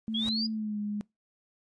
pink noise with exponential growth, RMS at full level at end -39 dBFS, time 0.07-0.29 s, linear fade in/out 0 ms, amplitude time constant 46 ms
sine tone with pitch glide, 221.3 to 207.7 Hz, A3 to G#3, +10 to 0 cents, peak -30 dBFS, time 0.08-1.01 s, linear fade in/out 0 ms, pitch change -110 cents, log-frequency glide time 0.48-0.79 s
sine exponential sweep, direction up, 3220 to 4978 Hz, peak -29 dBFS, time 0.14-0.47 s, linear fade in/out 10 ms
effects noise-tail reverb RT60 0.2 s tail -23 dB re dry + resampled to 22050 Hz

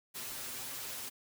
white noise with comb filter, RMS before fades -42 dBFS, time 0.14-1.1 s, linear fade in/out 20 ms, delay 7.7 ms, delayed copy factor +0.85, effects none

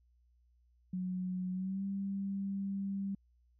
sine tone with pitch glide, 183.5 to 196.67 Hz, F#3 to G3, -14 to +6 cents, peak -34 dBFS, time 0.93-3.15 s, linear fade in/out 5 ms, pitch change +120 cents, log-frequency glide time 1.52-1.84 s, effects added 60 Hz sine -66 dBFS peak until 3.59 s

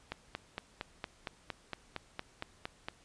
click train, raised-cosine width 0.3 ms, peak -21 dBFS, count 13, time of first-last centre 0.12-2.885 s, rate 4.34 Hz, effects pink hiss -63 dBFS RMS until 3.04 s + resampled to 22050 Hz

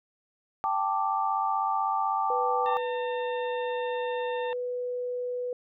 sine chord, G suspended second, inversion none, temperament equal, 784 / 880 / 1174.7 Hz, G5 / A5 / D6, 0 / 0 / 0 cents, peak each -29 dBFS, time 0.64-2.77 s, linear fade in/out 0 ms
sine tone, 493.9 Hz, B4, in tune, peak -29 dBFS, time 2.3-5.53 s, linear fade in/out 2 ms
harmonic tone, 904 Hz, A5, 47 cents sharp, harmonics 1 / 2 / 3 / 4, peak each -34 / -40 / -44 / -46 dBFS, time 2.66-4.53 s, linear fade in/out 0 ms
effects none

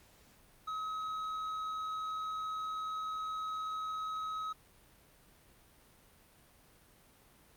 triangle tone with tanh clipping, 1275 Hz, D#6, 42 cents sharp, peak -37 dBFS, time 0.67-4.53 s, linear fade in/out 10 ms, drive 10 dB, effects pink hiss -63 dBFS RMS until 7.56 s + Opus 48 kbps

